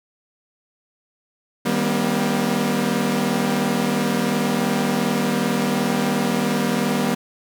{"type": "chord", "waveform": "sawtooth", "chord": "C minor seventh", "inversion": "first", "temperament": "equal with one note detuned", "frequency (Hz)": [155.56, 196, 238.8, 261.6], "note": ["Eb3", "G3", "Bb3", "C4"], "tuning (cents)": [0, 0, 42, 0], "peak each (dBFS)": [-24, -19, -18, -24], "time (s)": [1.65, 7.15], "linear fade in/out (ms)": 10, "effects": []}